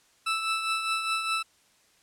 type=tone with tremolo; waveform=20% pulse; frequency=1318.5 Hz; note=E6; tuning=in tune; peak=-19 dBFS; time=0.26-1.43 s; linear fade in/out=10 ms; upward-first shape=triangle; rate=4.9 Hz; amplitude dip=55%; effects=white hiss -63 dBFS RMS until 2.02 s + low-pass 9000 Hz 12 dB/octave